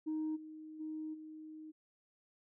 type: tone with level steps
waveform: sine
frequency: 311.7 Hz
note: D#4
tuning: 3 cents sharp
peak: -33 / -47 / -39 / -47 dBFS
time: 0.06-1.72 s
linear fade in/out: 20 ms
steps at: 0.35 / 0.79 / 1.13 s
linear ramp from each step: 20 ms
effects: tanh soft clip ceiling -32 dBFS